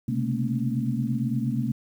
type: tone cluster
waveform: sine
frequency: 128.2 / 136.8 / 213.9 / 232.4 / 276 Hz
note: C3 / C#3 / A3 / A#3 / C#4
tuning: -35 / -23 / -49 / -5 / -7 cents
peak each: -28 / -33 / -30 / -28 / -34 dBFS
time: 0.08-1.72 s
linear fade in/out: 5 ms
effects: 9-bit